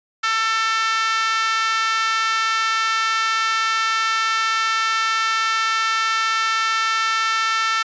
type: tone with high-pass filter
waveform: 5% pulse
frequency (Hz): 446.1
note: A4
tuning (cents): +24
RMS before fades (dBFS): -20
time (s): 0.23-7.83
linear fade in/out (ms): 10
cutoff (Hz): 1400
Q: 4.6
effects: resampled to 16000 Hz